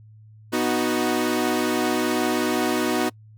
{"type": "chord", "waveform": "sawtooth", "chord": "B major", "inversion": "none", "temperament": "equal with one note detuned", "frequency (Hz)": [245.8, 311.1, 370], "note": ["B3", "D#4", "F#4"], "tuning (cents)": [-8, 0, 0], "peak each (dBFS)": -21, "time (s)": [0.52, 3.1], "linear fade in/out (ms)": 20, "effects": ["noise-tail reverb RT60 0.1 s tail -26 dB re dry", "added 108 Hz sine -45 dBFS peak until 3.37 s"]}